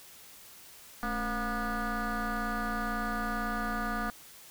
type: tone with frequency modulation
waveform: sine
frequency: 715 Hz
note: F5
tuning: 41 cents sharp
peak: -27 dBFS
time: 1.03-4.1 s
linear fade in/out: 0 ms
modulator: 248 Hz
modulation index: 3.5
effects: tanh soft clip ceiling -29 dBFS + white hiss -52 dBFS RMS until 4.5 s